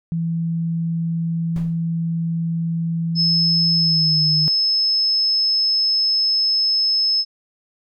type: tone with pitch glide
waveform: sine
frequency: 166 to 153.99 Hz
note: E3 to D#3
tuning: +12 to -18 cents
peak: -19 dBFS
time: 0.12-4.48 s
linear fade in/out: 0 ms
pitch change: -130 cents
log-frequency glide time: 3.75-4.22 s
type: noise with exponential decay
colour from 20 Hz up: brown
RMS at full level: -28 dBFS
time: 1.56-1.85 s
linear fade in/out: 1 ms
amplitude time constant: 63 ms
type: tone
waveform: sine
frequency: 5200 Hz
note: E8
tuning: 24 cents flat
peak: -15 dBFS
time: 3.15-7.25 s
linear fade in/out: 50 ms
effects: none